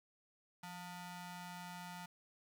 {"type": "ring-modulated tone", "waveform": "sawtooth", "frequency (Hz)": 535, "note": "C5", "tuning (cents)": 38, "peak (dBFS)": -40, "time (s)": [0.63, 2.06], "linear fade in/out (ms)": 5, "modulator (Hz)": 361, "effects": []}